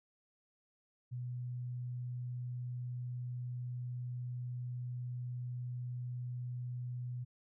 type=tone; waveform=sine; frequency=123.47 Hz; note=B2; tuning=in tune; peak=-38 dBFS; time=1.11-7.25 s; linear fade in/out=20 ms; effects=none